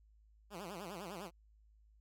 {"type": "tone with vibrato", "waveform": "10% pulse", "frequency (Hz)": 186.3, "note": "F#3", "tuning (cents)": 12, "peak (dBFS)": -36, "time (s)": [0.5, 1.31], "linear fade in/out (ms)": 50, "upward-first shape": "sine", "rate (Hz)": 9.9, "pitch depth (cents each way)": 210, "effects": ["added 53 Hz sine -63 dBFS peak until 2 s"]}